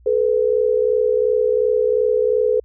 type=tone pair together; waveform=sine; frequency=431.1 / 493.9 Hz; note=A4 / B4; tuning=-35 / 0 cents; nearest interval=major second; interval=235 cents; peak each=-17 dBFS; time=0.06-2.6 s; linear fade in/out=5 ms; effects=added 60 Hz sine -46 dBFS peak until 2.64 s